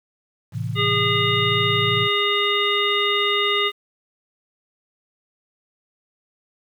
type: chord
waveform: sine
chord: A minor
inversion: none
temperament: just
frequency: 110 / 132 / 165 Hz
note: A2 / C3 / E3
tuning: 0 / +16 / +2 cents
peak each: -26 / -28 / -30 dBFS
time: 0.52-2.09 s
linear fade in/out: 50 ms
type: harmonic tone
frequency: 408.3 Hz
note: G#4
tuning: 29 cents flat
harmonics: 1 / 3 / 5 / 7 / 9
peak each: -24 / -24 / -24 / -24 / -24 dBFS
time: 0.75-3.72 s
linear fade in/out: 50 ms
effects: 8-bit